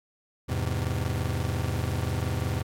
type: chord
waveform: 40% pulse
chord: E augmented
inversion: none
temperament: just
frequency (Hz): 82.41 / 103.01 / 128.76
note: E2 / G#2 / B#2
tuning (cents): 0 / -14 / -27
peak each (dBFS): -30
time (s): 0.48-2.63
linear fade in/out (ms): 20
effects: AAC 64 kbps